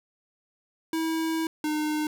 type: tone pair in turn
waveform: square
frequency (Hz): 323.4 / 304.4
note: E4 / D#4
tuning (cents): -33 / -38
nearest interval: minor second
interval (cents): 105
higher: first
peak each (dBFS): -26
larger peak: neither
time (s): 0.93-1.47 / 1.64-2.07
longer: first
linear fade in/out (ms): 2
effects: none